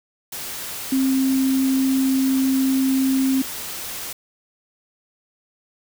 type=tone in noise; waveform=sine; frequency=265.2 Hz; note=C4; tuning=23 cents sharp; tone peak=-16 dBFS; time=0.92-3.42 s; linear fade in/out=5 ms; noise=white; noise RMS=-31 dBFS; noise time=0.32-4.13 s; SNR=+12 dB; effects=none